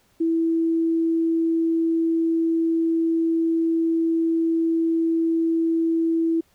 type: tone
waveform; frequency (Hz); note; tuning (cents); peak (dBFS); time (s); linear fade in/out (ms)
sine; 328.7; E4; -5; -18; 0.2-6.41; 10
effects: pink hiss -62 dBFS RMS until 6.54 s